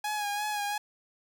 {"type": "tone with vibrato", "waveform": "sawtooth", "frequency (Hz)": 830.6, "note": "G#5", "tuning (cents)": 0, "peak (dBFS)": -26, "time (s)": [0.04, 0.78], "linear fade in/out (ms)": 5, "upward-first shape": "sine", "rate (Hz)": 2.9, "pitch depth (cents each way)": 35, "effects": []}